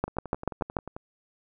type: two click trains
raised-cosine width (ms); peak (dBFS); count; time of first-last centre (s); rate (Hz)
1; -23 / -11; 11 / 6; 0.08-0.965 / 0.04-0.768; 11.3 / 6.87
effects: none